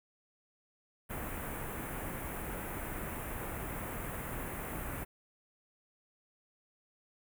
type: band-stop noise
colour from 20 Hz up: pink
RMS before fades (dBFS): -40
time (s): 1.09-5.05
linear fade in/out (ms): 20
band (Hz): 2300 to 9900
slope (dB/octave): 24
effects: none